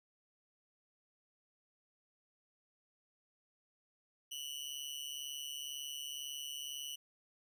sawtooth tone with amplitude modulation, 2960 Hz, F#7, in tune, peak -35 dBFS, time 4.31-6.96 s, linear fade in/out 10 ms, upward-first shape sine, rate 142 Hz, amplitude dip 85%, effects none

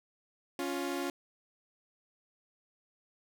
sawtooth tone pair together, 278.4 / 351.4 Hz, C#4 / F4, +8 / +11 cents, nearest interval major third, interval 403 cents, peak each -32 / -32 dBFS, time 0.59-1.1 s, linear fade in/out 2 ms, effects none

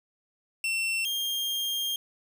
40% pulse tone pair in turn, 2700 / 3211 Hz, E7 / G7, +41 / +41 cents, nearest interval minor third, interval 300 cents, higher second, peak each -25 / -27 dBFS, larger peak first, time 0.64-1.05 / 1.05-1.96 s, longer second, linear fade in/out 2 ms, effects none

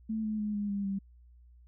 sine tone with pitch steps, 220 / 215 / 210.1 / 205.3 / 200.6 / 196 Hz, A3 / A3 / G#3 / G#3 / G3 / G3, 0 / -40 / +20 / -20 / +40 / 0 cents, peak -30 dBFS, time 0.09-0.99 s, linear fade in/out 10 ms, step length 150 ms, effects added 60 Hz sine -54 dBFS peak until 1.67 s

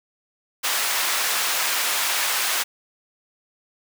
pink high-pass noise, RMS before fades -23 dBFS, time 0.63-2.64 s, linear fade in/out 20 ms, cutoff 1100 Hz, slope 12 dB/octave, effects none

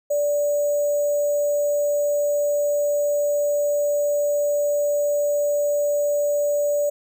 sine tone with sample-and-hold, 583 Hz, D5, 13 cents flat, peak -18 dBFS, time 0.1-6.9 s, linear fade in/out 10 ms, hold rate 7350 Hz, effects none

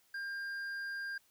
triangle tone with hard clipping, 1600 Hz, G6, 35 cents sharp, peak -39 dBFS, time 0.14-1.18 s, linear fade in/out 5 ms, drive 8 dB, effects white hiss -70 dBFS RMS until 1.3 s

